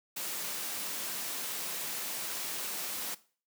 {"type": "high-pass noise", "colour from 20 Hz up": "white", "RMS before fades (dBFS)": -37, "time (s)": [0.16, 3.15], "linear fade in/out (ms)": 10, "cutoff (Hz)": 150, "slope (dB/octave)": 24, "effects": ["noise-tail reverb RT60 0.4 s tail -18 dB re dry"]}